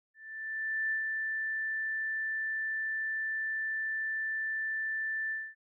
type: tone with ADSR envelope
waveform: sine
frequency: 1767 Hz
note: A6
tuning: 7 cents sharp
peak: -28 dBFS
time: 0.14-5.55 s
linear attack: 770 ms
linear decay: 110 ms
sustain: -3 dB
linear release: 240 ms
effects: none